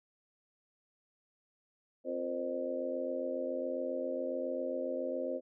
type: harmonic tone with a mistuned harmonic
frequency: 87.31 Hz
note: F2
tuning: in tune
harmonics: 3 / 4 / 5 / 6 / 7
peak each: -41 / -42 / -45 / -36 / -40 dBFS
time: 2.04-5.41 s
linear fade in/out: 50 ms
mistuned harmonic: 5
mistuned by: +100 cents
effects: none